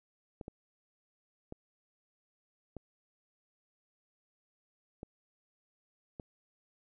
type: clicks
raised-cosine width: 2 ms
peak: -29 dBFS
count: 6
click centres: 0.412 / 0.481 / 1.524 / 2.767 / 5.031 / 6.198 s
effects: none